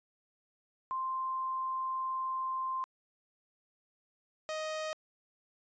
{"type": "tone pair in turn", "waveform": ["sine", "sawtooth"], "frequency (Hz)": [1046.5, 624.6], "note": ["C6", "D#5"], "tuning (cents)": [0, 7], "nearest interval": "major sixth", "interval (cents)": 893, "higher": "first", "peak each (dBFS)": [-32, -31], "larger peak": "second", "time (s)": [[0.91, 2.84], [4.49, 4.93]], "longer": "first", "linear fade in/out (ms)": 0, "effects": ["resampled to 16000 Hz"]}